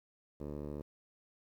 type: tone with low-pass filter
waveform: 10% pulse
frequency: 73.42 Hz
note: D2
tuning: in tune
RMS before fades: -42 dBFS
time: 0.4-0.82 s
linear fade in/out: 5 ms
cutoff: 590 Hz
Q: 1.4
effects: 11-bit